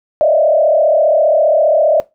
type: tone with frequency modulation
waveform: sine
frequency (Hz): 621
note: D#5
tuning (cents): -3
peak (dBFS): -7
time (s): 0.21-2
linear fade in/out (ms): 0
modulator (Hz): 35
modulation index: 1.4
effects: noise-tail reverb RT60 0.2 s tail -19 dB re dry